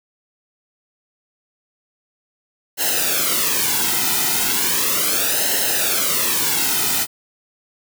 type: noise with flanger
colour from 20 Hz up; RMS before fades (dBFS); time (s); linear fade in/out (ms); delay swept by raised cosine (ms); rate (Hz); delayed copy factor
white; -19; 2.77-7.07; 50; 0.85 to 1.81; 0.36; -0.75
effects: none